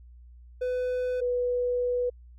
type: tone pair in turn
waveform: triangle / sine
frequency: 501 / 492.1 Hz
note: B4 / B4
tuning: +25 / -6 cents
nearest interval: unison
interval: 31 cents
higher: first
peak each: -24 dBFS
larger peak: neither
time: 0.61-1.21 / 1.21-2.1 s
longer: second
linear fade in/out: 10 ms
effects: added 60 Hz sine -47 dBFS peak until 2.38 s